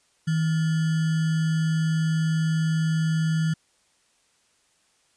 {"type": "tone with sample-and-hold", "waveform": "sine", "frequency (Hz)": 160, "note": "D#3", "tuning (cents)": 49, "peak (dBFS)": -20, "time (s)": [0.27, 3.54], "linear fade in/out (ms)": 10, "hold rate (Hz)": 1575, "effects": ["white hiss -65 dBFS RMS until 5.16 s", "resampled to 22050 Hz"]}